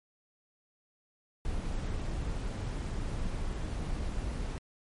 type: noise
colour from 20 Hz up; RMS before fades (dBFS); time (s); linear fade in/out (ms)
brown; -34; 1.45-4.58; 0
effects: MP3 48 kbps